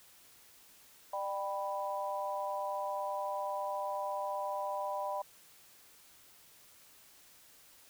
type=chord; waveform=sine; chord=G major; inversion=second; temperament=equal with one note detuned; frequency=598.3 / 784 / 987.8 Hz; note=D5 / G5 / B5; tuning=+32 / 0 / 0 cents; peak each=-38 / -39 / -38 dBFS; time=1.13-5.22 s; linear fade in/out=5 ms; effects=white hiss -60 dBFS RMS until 7.89 s